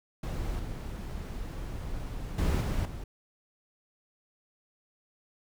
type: noise with level steps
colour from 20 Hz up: brown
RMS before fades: -33 / -37 / -26 / -29 / -39 dBFS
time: 0.23-3.04 s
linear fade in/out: 5 ms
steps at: 0.59 / 2.38 / 2.61 / 2.85 s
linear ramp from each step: 5 ms
effects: none